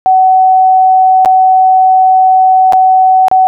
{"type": "tone with dropouts", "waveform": "sine", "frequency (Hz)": 752, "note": "F#5", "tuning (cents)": 28, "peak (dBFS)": -3, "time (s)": [0.06, 3.47], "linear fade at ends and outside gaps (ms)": 0, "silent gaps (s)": [[1.249, 1.258], [2.724, 2.733], [3.283, 3.314]], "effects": []}